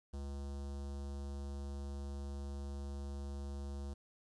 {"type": "tone with notch filter", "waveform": "square", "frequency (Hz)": 70, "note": "C#2", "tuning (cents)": 18, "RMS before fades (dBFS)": -43, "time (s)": [0.13, 3.94], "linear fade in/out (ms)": 10, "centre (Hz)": 2100, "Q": 0.56, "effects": ["resampled to 22050 Hz", "12-bit"]}